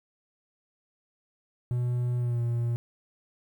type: tone with pitch glide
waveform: triangle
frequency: 122.5 to 118.46 Hz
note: B2 to A#2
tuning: -14 to +28 cents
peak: -23 dBFS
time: 1.71-2.76 s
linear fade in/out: 0 ms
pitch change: -58 cents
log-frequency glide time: 2.18-2.4 s
effects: 10-bit